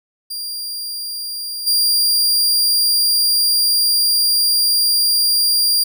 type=tone with level steps; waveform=sawtooth; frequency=4779 Hz; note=D8; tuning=29 cents sharp; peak=-21 / -10 dBFS; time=0.3-5.84 s; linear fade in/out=10 ms; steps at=1.66 s; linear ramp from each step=20 ms; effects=none